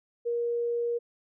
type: tone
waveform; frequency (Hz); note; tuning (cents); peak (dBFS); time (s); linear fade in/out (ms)
sine; 473; A#4; +25; -26; 0.25-0.99; 20
effects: none